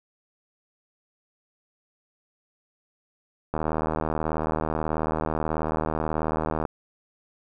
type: click train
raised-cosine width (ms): 1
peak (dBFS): -12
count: 245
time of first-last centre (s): 3.54-6.652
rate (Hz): 78.4
effects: none